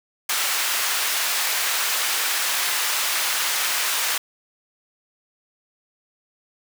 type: high-pass noise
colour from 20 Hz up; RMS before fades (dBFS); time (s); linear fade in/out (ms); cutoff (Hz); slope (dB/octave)
pink; -23; 0.29-4.18; 5; 1300; 12
effects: none